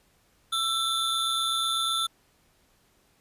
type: tone cluster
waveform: square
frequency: 1338 / 3463 / 3591 Hz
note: E6 / A7 / A7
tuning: +25 / -28 / +35 cents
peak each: -30 dBFS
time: 0.52-2.07 s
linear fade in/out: 10 ms
effects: pink hiss -65 dBFS RMS until 3.2 s + resampled to 32000 Hz